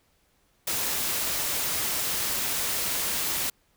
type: noise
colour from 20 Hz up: white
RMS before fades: -28 dBFS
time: 0.67-3.5 s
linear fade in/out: 5 ms
effects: pink hiss -67 dBFS RMS until 3.76 s